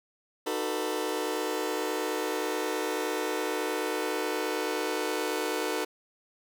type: chord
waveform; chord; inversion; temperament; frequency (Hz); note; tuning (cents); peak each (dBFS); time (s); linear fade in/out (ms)
sawtooth; B dominant seventh; first; just; 308.7 / 370.4 / 444.5 / 493.9; D#4 / F#4 / A4 / B4; -14 / +2 / +18 / 0; -31 / -31 / -29 / -31; 0.46-5.85; 10
effects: none